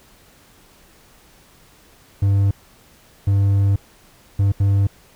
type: tone bursts at uneven times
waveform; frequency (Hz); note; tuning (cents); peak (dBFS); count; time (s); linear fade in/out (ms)
triangle; 99.2; G2; +21; -11; 4; 2.22-2.51 / 3.27-3.76 / 4.39-4.52 / 4.6-4.87; 5
effects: pink hiss -51 dBFS RMS until 5.15 s